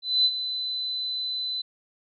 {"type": "tone with ADSR envelope", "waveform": "sine", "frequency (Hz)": 4017, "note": "B7", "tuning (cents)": 29, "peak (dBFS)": -16, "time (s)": [0.02, 1.62], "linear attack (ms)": 230, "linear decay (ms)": 50, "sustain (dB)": -11, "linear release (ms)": 10, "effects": []}